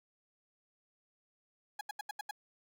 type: tone bursts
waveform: 30% pulse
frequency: 830.6 Hz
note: G#5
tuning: in tune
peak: -35 dBFS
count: 6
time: 1.79-2.311 s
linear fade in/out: 5 ms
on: 21 ms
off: 79 ms
effects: none